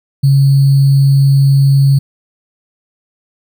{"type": "tone with sample-and-hold", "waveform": "sine", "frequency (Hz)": 137.9, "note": "C#3", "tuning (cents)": -9, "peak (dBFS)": -5, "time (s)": [0.23, 1.99], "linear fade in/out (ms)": 10, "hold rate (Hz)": 4410, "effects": []}